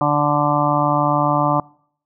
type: harmonic tone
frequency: 146.83 Hz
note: D3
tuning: in tune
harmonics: 1 / 2 / 4 / 5 / 6 / 7 / 8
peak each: -22 / -22 / -22 / -22 / -22 / -22 / -22 dBFS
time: 0.01-1.6 s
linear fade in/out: 2 ms
effects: noise-tail reverb RT60 0.6 s tail -25 dB re dry